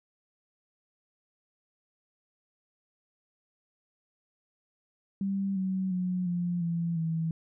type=tone with pitch steps; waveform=sine; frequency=195.8 / 188.69 / 181.85 / 175.25 / 168.89 / 162.76 Hz; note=G3 / F#3 / F#3 / F3 / E3 / E3; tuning=-2 / +34 / -30 / +6 / +42 / -22 cents; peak=-27 dBFS; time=5.21-7.31 s; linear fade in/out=2 ms; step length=350 ms; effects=none